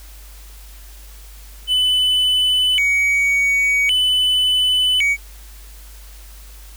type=tone with vibrato; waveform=triangle; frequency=2600 Hz; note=E7; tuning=24 cents flat; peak=-12 dBFS; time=1.67-5.17 s; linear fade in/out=50 ms; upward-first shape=square; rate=0.45 Hz; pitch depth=250 cents each way; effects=added 50 Hz sine -37 dBFS peak until 6.76 s + white hiss -45 dBFS RMS until 6.76 s